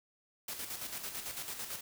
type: noise with tremolo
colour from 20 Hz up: white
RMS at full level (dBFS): -40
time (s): 0.48-1.81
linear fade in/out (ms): 5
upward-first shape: square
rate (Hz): 9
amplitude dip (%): 50
effects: none